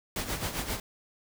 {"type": "noise with tremolo", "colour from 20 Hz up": "pink", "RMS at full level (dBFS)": -31, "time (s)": [0.16, 0.8], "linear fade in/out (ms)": 2, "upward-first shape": "sine", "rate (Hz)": 7.6, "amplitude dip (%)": 65, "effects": []}